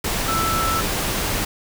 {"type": "tone in noise", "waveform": "sine", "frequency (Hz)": 1323, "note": "E6", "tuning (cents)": 6, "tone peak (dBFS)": -21, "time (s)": [0.28, 0.81], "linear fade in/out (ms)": 5, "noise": "pink", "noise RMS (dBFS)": -23, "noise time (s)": [0.04, 1.45], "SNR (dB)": -1, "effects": []}